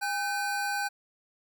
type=tone pair together; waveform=square; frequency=812 / 1532.9 Hz; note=G#5 / G6; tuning=-39 / -39 cents; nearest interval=major seventh; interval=1100 cents; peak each=-32 / -32 dBFS; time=0.01-0.89 s; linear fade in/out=20 ms; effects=none